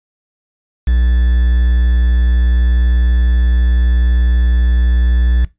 triangle tone with quantisation, 60.4 Hz, B1, 38 cents flat, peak -7 dBFS, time 0.87-5.45 s, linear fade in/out 5 ms, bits 5, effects noise-tail reverb RT60 0.2 s tail -19 dB re dry + resampled to 8000 Hz

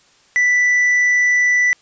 triangle tone, 1975.5 Hz, B6, in tune, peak -10 dBFS, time 0.36-1.73 s, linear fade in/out 0 ms, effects white hiss -53 dBFS RMS until 1.81 s + resampled to 16000 Hz

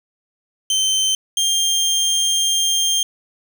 25% pulse tone pair in turn, 3100 / 3191 Hz, G7 / G7, -20 / +30 cents, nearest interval minor second, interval 50 cents, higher second, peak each -12 dBFS, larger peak neither, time 0.7-1.15 / 1.37-3.03 s, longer second, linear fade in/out 2 ms, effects none

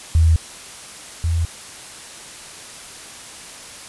sine tone pair in turn, 81 / 83.33 Hz, E2 / E2, -30 / +19 cents, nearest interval unison, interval 49 cents, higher second, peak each -10 / -16 dBFS, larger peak first, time 0.15-0.36 / 1.24-1.45 s, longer neither, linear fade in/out 0 ms, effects white hiss -37 dBFS RMS until 3.88 s + resampled to 24000 Hz

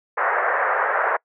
white band-pass noise, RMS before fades -21 dBFS, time 0.17-1.17 s, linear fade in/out 10 ms, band 450 to 1800 Hz, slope 48 dB/octave, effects noise-tail reverb RT60 0.1 s tail -26 dB re dry

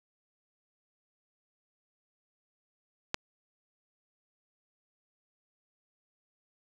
click, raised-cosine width 0.2 ms, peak -11 dBFS, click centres 3.144 s, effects none

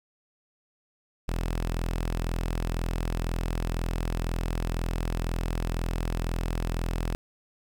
sawtooth tone, 42 Hz, E1, 33 cents sharp, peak -23 dBFS, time 1.28-7.15 s, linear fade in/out 0 ms, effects 10-bit

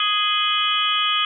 harmonic tone with a mistuned harmonic, 415.3 Hz, G#4, in tune, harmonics 3 / 4 / 5 / 6 / 7 / 8, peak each -22 / -32 / -31 / -27 / -23 / -23 dBFS, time 0-1.25 s, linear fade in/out 2 ms, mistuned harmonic 7, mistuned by +64 cents, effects none

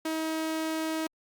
sawtooth tone, 318.4 Hz, D#4, 40 cents sharp, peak -25 dBFS, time 0.05-1.07 s, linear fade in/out 5 ms, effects Opus 48 kbps

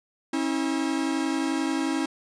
45% pulse tone pair together, 271.3 / 322.6 Hz, C#4 / E4, -37 / -37 cents, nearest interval minor third, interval 300 cents, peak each -27 dBFS, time 0.33-2.06 s, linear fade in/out 5 ms, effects resampled to 22050 Hz

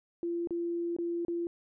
sine tone with dropouts, 342.1 Hz, F4, 36 cents flat, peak -30 dBFS, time 0.23-1.47 s, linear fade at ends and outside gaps 1 ms, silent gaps 0.473-0.507 / 0.965-0.986 / 1.25-1.282 s, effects none

